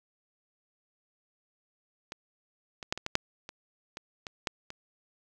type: clicks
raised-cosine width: 0.2 ms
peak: -21 / -22 / -10 / -20 / -15 / -6 / -24 / -22 / -21 / -12 / -24 dBFS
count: 11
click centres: 2.121 / 2.828 / 2.925 / 2.976 / 3.064 / 3.154 / 3.491 / 3.971 / 4.268 / 4.472 / 4.704 s
effects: none